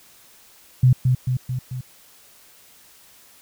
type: tone with echo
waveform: sine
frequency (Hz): 127.2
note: C3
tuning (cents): -48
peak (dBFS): -10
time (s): 0.83-0.93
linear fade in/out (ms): 5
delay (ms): 220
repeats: 4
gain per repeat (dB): -4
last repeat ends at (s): 1.81
effects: white hiss -51 dBFS RMS until 3.41 s